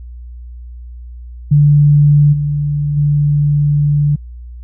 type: tone with level steps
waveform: sine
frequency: 146.3 Hz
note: D3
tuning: 6 cents flat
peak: -5 / -13 / -9 dBFS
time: 1.51-4.16 s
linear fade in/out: 10 ms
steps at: 2.32 / 2.96 s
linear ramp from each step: 20 ms
effects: added 60 Hz sine -28 dBFS peak until 4.63 s